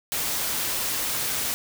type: noise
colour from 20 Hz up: white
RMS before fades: -27 dBFS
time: 0.12-1.54 s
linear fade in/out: 0 ms
effects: none